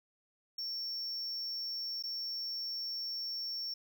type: tone with dropouts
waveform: triangle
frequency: 5460 Hz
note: F8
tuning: 40 cents flat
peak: -35 dBFS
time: 0.58-3.74 s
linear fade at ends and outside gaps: 5 ms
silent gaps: 2.026-2.036 s
effects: 11-bit